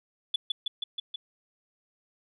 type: tone with echo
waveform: sine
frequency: 3449 Hz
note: A7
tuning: 35 cents flat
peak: -22 dBFS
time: 0.34-0.36 s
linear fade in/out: 5 ms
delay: 160 ms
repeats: 5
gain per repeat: -2 dB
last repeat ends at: 1.16 s
effects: tanh soft clip ceiling -19 dBFS